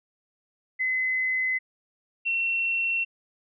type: tone pair in turn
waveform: sine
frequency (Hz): 2035 / 2716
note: C7 / F7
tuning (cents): -49 / -49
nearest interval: perfect fourth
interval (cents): 500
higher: second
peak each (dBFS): -23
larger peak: neither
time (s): 0.79-1.59 / 2.25-3.05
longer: neither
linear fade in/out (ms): 20
effects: none